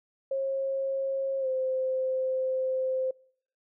sine tone with pitch glide, 540 to 520.4 Hz, C#5 to C5, -45 to -9 cents, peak -26 dBFS, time 0.31-3.11 s, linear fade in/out 5 ms, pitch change -64 cents, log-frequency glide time 1.4-1.47 s, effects noise-tail reverb RT60 0.6 s tail -25 dB re dry

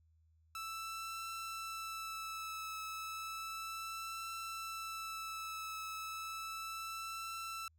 sawtooth tone with vibrato, 1318.5 Hz, E6, in tune, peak -38 dBFS, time 0.55-7.68 s, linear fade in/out 2 ms, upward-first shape triangle, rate 0.33 Hz, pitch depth 23 cents each way, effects added 80 Hz sine -67 dBFS peak until 7.78 s

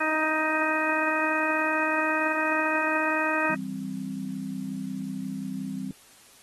harmonic tone, 312.5 Hz, D#4, 8 cents sharp, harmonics 1 / 2 / 3 / 4 / 5 / 6 / 8, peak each -31 / -31 / -31 / -31 / -31 / -31 / -31 dBFS, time 0-3.55 s, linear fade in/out 10 ms
sine chord, C major, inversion first, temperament equal, 164.81 / 196 / 261.6 Hz, E3 / G3 / C4, 0 / 0 / 0 cents, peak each -39 / -33 / -34 dBFS, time 3.5-5.91 s, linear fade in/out 2 ms
effects white hiss -54 dBFS RMS until 6.42 s + AAC 32 kbps

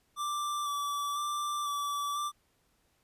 square tone with vibrato, 1166 Hz, D6, 13 cents flat, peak -32 dBFS, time 0.16-2.32 s, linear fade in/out 50 ms, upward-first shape square, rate 1 Hz, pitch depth 17 cents each way, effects pink hiss -72 dBFS RMS until 3.03 s + resampled to 32000 Hz

